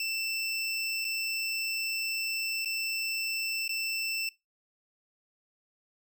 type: tone with dropouts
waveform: 25% pulse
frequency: 2668 Hz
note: E7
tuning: 20 cents sharp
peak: -26 dBFS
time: 0-4.29 s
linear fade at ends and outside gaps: 2 ms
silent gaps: 1.045-1.049 / 2.648-2.657 / 3.679-3.692 s
effects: noise-tail reverb RT60 0.2 s tail -22 dB re dry